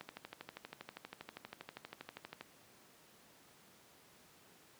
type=click train; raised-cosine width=0.3 ms; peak=-29 dBFS; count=31; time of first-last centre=0.01-2.41 s; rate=12.5 Hz; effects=pink hiss -63 dBFS RMS until 4.79 s + high-pass 150 Hz 12 dB/octave